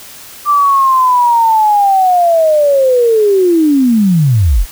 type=linear sweep; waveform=sine; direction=down; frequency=1182 to 31.48 Hz; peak=-6 dBFS; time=0.45-4.66 s; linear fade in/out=50 ms; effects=white hiss -33 dBFS RMS until 4.71 s